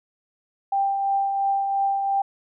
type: tone with tremolo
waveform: sine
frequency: 789 Hz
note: G5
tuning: 11 cents sharp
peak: -18 dBFS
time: 0.72-2.22 s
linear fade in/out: 5 ms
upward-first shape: triangle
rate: 2.9 Hz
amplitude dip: 40%
effects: none